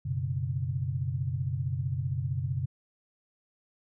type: chord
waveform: sine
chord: F# suspended fourth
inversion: none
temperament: just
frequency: 92.5 / 123.33 / 138.75 Hz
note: F#2 / B2 / C#3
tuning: 0 / -2 / +2 cents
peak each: -34 / -32 / -32 dBFS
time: 0.05-2.66 s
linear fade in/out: 10 ms
effects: none